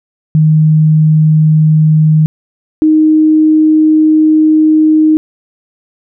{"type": "tone pair in turn", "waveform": "sine", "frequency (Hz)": [155.56, 311.1], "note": ["D#3", "D#4"], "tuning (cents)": [0, 0], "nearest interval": "octave", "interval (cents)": 1200, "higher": "second", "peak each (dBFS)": -4, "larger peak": "neither", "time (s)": [[0.35, 2.26], [2.82, 5.17]], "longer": "second", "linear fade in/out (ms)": 0, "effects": []}